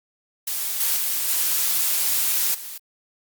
blue noise with level steps, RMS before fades -26 / -21 / -24 / -21 / -35 dBFS, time 0.47-2.78 s, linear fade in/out 5 ms, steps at 0.8 / 0.96 / 1.28 / 2.54 s, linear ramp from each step 10 ms, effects Opus 48 kbps

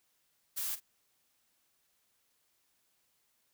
blue noise with echo, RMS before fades -36 dBFS, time 0.56-0.76 s, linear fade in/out 20 ms, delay 44 ms, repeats 1, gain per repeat -14 dB, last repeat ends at 0.804 s, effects white hiss -75 dBFS RMS until 3.53 s

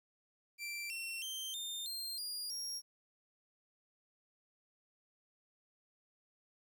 sawtooth tone with pitch steps, 2349 / 2714 / 3136 / 3623 / 4185 / 4836 / 5587 Hz, D7 / E7 / G7 / A7 / C8 / D8 / F8, 0 / +50 / 0 / +50 / 0 / +50 / 0 cents, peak -37 dBFS, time 0.58-2.82 s, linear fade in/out 50 ms, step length 320 ms, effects 12-bit

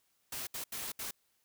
white noise bursts at uneven times, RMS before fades -40 dBFS, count 4, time 0.32-0.47 / 0.54-0.64 / 0.72-0.92 / 0.99-1.11 s, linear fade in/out 5 ms, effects white hiss -75 dBFS RMS until 1.44 s

